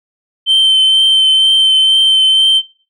sine tone with vibrato, 3100 Hz, G7, 20 cents flat, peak -4 dBFS, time 0.46-2.62 s, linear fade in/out 50 ms, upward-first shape triangle, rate 2.1 Hz, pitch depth 17 cents each way, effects noise-tail reverb RT60 0.4 s tail -25 dB re dry + tanh soft clip ceiling -5 dBFS

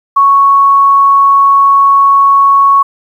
sine tone, 1108.7 Hz, C#6, in tune, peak -3 dBFS, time 0.16-2.83 s, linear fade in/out 10 ms, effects 7-bit

